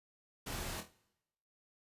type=noise with echo; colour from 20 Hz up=pink; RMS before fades=-42 dBFS; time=0.46-0.81 s; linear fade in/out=10 ms; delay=25 ms; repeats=4; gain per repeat=-7 dB; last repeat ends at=0.91 s; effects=noise-tail reverb RT60 0.9 s tail -21 dB re dry + resampled to 32000 Hz